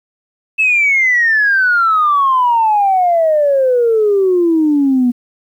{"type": "exponential sweep", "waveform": "sine", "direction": "down", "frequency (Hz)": [2637, 239.7], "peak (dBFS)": -8, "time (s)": [0.58, 5.12], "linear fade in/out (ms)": 20, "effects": ["tanh soft clip ceiling -4 dBFS", "8-bit"]}